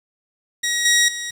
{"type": "tone with level steps", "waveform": "15% pulse", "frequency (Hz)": 1900, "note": "A#6", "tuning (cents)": 33, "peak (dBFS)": [-13, -7, -20], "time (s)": [0.63, 1.31], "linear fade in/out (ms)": 10, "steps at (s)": [0.85, 1.08], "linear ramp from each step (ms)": 5, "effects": ["resampled to 32000 Hz", "7-bit"]}